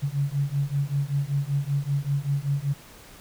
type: beating tone pair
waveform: sine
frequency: 138.59 / 143.79 Hz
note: C#3 / D3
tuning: 0 / -36 cents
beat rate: 5.2 Hz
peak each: -26 dBFS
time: 0.02-2.74 s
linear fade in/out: 20 ms
effects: pink hiss -48 dBFS RMS until 3.2 s